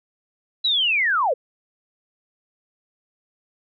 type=linear sweep; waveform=sine; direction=down; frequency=4006 to 450.4 Hz; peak=-17 dBFS; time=0.64-1.34 s; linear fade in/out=10 ms; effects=none